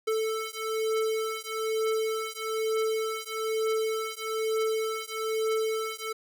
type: beating tone pair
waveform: square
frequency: 440 / 441.1 Hz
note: A4 / A4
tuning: 0 / +4 cents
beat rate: 1.1 Hz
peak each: -31 dBFS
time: 0.07-6.13 s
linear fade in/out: 10 ms
effects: none

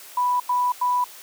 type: tone bursts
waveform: sine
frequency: 987.8 Hz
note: B5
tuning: in tune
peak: -18 dBFS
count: 3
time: 0.17-1.042 s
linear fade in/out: 5 ms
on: 230 ms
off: 91 ms
effects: white hiss -43 dBFS RMS until 1.22 s + high-pass 400 Hz 12 dB/octave

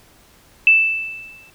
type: tone with exponential decay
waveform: sine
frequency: 2644 Hz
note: E7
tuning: 5 cents sharp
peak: -6 dBFS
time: 0.67-1.5 s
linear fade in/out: 1 ms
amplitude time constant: 180 ms
effects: pink hiss -51 dBFS RMS until 1.54 s

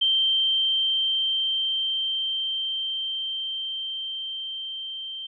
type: tone with level ramp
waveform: sine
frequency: 3136 Hz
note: G7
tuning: in tune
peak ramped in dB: -18 to -32 dBFS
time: 0.01-5.27 s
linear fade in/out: 10 ms
effects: none

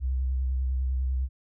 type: tone with vibrato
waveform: sine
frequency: 64.7 Hz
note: C2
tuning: 19 cents flat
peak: -24 dBFS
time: 0-1.29 s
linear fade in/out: 50 ms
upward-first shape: sine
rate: 10 Hz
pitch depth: 33 cents each way
effects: none

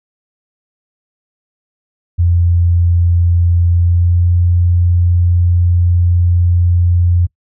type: tone with pitch glide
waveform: sine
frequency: 86.4 to 87.61 Hz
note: F2 to F2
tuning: -18 to +6 cents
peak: -8 dBFS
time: 2.18-7.27 s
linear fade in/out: 20 ms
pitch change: +24 cents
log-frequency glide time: 3.71-4.29 s
effects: noise-tail reverb RT60 0.1 s tail -22 dB re dry

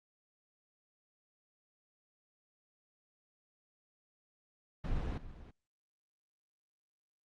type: noise with echo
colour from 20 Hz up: brown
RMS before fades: -35 dBFS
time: 4.84-5.18 s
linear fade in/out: 5 ms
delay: 330 ms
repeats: 1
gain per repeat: -14 dB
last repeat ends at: 5.51 s
effects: low-pass 4000 Hz 12 dB/octave + Opus 24 kbps

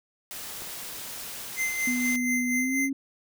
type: noise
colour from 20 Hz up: white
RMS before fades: -38 dBFS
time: 0.31-2.16 s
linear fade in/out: 0 ms
type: clicks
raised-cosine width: 1 ms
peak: -27 / -33 dBFS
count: 2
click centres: 0.621 / 0.673 s
type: tone with tremolo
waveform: square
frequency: 2075 Hz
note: C7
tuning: 15 cents flat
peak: -25 dBFS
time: 1.56-2.9 s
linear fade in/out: 50 ms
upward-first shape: sine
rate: 4.2 Hz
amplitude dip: 50%
type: tone with pitch glide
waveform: sine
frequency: 246.9 to 272.4 Hz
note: B3 to C#4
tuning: 0 to -30 cents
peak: -26 dBFS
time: 1.87-2.93 s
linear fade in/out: 5 ms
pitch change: +170 cents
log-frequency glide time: 2.54-2.8 s
effects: none

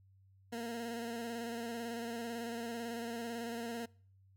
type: tone with vibrato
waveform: 20% pulse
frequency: 233.1 Hz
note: A#3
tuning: in tune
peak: -34 dBFS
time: 0.52-3.86 s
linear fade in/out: 10 ms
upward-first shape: square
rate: 18 Hz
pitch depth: 30 cents each way
effects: noise-tail reverb RT60 0.5 s tail -25 dB re dry + added 96 Hz sine -62 dBFS peak until 4.36 s

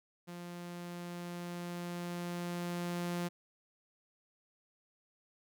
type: tone with level ramp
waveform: sawtooth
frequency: 174.61 Hz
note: F3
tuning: in tune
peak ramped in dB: -40 to -30 dBFS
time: 0.27-3.29 s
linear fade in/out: 20 ms
effects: none

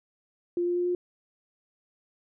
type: tone with pitch steps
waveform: sine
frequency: 349.2 / 351.4 / 353.7 / 355.9 Hz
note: F4 / F4 / F4 / F4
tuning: 0 / +11 / +22 / +33 cents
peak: -24 dBFS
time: 0.57-0.95 s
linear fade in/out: 2 ms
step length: 95 ms
effects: none

